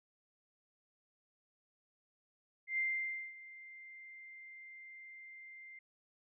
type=tone with ADSR envelope; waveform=sine; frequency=2093 Hz; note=C7; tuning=in tune; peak=-31 dBFS; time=2.67-5.79 s; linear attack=110 ms; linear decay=550 ms; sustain=-19 dB; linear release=4 ms; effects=none